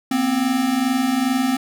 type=tone pair together; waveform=square; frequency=239.2 / 261.6 Hz; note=A#3 / C4; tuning=+45 / 0 cents; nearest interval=major second; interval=155 cents; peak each=-24 / -19 dBFS; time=0.11-1.57 s; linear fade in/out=5 ms; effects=none